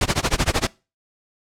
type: noise with tremolo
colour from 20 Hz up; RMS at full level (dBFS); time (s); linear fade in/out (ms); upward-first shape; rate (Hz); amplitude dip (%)
pink; -17; 0.01-0.67; 2; sine; 13; 100
effects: noise-tail reverb RT60 0.3 s tail -23 dB re dry + low-pass 8000 Hz 12 dB/octave